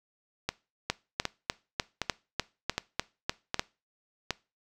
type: two click trains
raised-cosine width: 0.2 ms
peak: -11 / -9 dBFS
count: 6 / 10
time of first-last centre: 0.49-4.307 / 0.9-3.595 s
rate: 1.31 / 3.34 Hz
effects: noise-tail reverb RT60 0.3 s tail -21 dB re dry